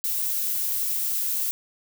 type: noise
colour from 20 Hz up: violet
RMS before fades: -26 dBFS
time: 0.04-1.51 s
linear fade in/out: 0 ms
effects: none